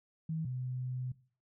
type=tone pair in turn; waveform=sine; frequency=160 / 126.99 Hz; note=D#3 / B2; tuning=+49 / +49 cents; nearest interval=major third; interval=400 cents; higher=first; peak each=-33 / -35 dBFS; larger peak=first; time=0.29-0.45 / 0.45-1.12 s; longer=second; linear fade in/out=5 ms; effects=noise-tail reverb RT60 0.4 s tail -18 dB re dry